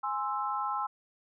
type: chord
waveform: sine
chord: Ab augmented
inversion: none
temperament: equal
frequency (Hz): 830.6 / 1046.5 / 1318.5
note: Ab5 / C6 / E6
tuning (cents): 0 / 0 / 0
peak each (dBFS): -34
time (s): 0.03-0.87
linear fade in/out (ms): 10
effects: none